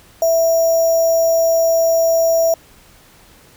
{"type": "tone with sample-and-hold", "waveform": "sine", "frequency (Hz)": 659.3, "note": "E5", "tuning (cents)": 0, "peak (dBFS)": -11, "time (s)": [0.22, 2.54], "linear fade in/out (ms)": 2, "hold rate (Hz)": 6300, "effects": ["pink hiss -47 dBFS RMS until 3.56 s"]}